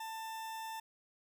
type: tone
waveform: 40% pulse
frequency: 890 Hz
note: A5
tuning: 20 cents sharp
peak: -40 dBFS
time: 0-0.8 s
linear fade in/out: 5 ms
effects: none